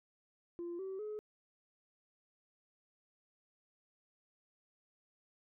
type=tone with pitch steps; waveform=sine; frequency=344.9 / 382.7 / 424.6 Hz; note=F4 / G4 / G#4; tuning=-22 / -42 / +38 cents; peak=-38 dBFS; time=0.59-1.19 s; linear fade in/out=0 ms; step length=200 ms; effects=tanh soft clip ceiling -37 dBFS